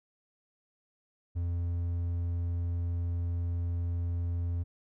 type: tone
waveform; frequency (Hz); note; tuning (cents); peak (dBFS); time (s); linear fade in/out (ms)
triangle; 86.2; F2; -22; -27; 1.35-4.64; 20
effects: none